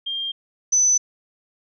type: tone pair in turn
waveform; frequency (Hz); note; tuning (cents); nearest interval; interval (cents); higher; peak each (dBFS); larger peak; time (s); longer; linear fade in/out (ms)
sine; 3199 / 6023; G7 / F#8; +34 / +30; major seventh; 1096; second; -24 / -14; second; 0.06-0.32 / 0.72-0.98; neither; 10
effects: none